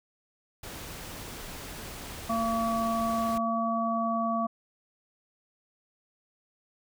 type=noise; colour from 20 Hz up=pink; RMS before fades=-41 dBFS; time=0.63-3.38 s; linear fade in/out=5 ms
type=harmonic tone; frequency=227.6 Hz; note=A#3; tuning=41 cents flat; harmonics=1 / 3 / 5; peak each=-30 / -30 / -30 dBFS; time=2.29-4.47 s; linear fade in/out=10 ms
effects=none